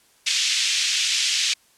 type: band-pass noise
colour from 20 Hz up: pink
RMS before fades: -22 dBFS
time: 0.26-1.54 s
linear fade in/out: 10 ms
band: 2500 to 7100 Hz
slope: 24 dB/octave
effects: white hiss -58 dBFS RMS until 1.77 s + low-pass 11000 Hz 12 dB/octave